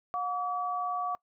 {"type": "tone pair together", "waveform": "sine", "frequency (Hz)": [721, 1144.5], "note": ["F#5", "D6"], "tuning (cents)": [-45, -45], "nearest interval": "minor sixth", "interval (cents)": 800, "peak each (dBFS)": [-33, -31], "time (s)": [0.14, 1.15], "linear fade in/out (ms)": 0, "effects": ["noise-tail reverb RT60 0.1 s tail -23 dB re dry"]}